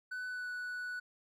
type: tone with pitch glide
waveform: triangle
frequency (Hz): 1499 to 1479.2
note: F#6 to F#6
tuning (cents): +22 to -1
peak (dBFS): -36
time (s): 0.11-1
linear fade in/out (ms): 10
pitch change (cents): -23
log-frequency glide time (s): 0.27-0.49
effects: none